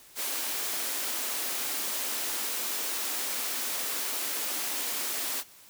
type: high-pass noise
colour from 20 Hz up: white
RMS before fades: -32 dBFS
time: 0.15-5.44 s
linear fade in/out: 50 ms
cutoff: 220 Hz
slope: 96 dB/octave
effects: white hiss -54 dBFS RMS until 5.69 s